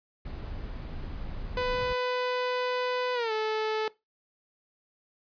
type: noise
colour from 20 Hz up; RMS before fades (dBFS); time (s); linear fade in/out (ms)
brown; -37; 0.25-1.93; 5
type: tone with pitch glide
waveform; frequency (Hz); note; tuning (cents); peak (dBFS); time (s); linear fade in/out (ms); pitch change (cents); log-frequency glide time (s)
sawtooth; 499.4 to 434.8; B4 to A4; +19 to -21; -23; 1.57-3.88; 2; -240; 3.14-3.32
effects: noise-tail reverb RT60 0.2 s tail -19 dB re dry + resampled to 11025 Hz